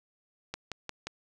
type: click train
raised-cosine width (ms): 0.2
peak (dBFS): -18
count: 4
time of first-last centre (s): 0.54-1.07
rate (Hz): 5.66
effects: none